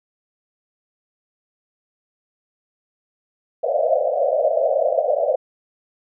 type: band-pass noise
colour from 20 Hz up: white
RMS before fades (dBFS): -19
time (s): 3.63-5.36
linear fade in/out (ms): 10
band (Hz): 500 to 690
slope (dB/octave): 96
effects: none